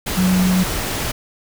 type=tone in noise; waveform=sine; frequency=184.3 Hz; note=F#3; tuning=7 cents flat; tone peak=-13 dBFS; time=0.17-0.64 s; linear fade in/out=10 ms; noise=pink; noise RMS=-23 dBFS; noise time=0.06-1.12 s; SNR=+7 dB; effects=none